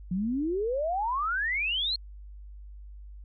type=exponential sweep; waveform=sine; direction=up; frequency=173.6 to 4314 Hz; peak=-26 dBFS; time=0.11-1.96 s; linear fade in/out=5 ms; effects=added 50 Hz sine -42 dBFS peak until 3.24 s